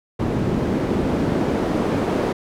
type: noise with band-pass filter sweep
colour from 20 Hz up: pink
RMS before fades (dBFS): -21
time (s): 0.19-2.33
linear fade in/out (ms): 10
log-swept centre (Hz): 210 to 380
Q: 1
effects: none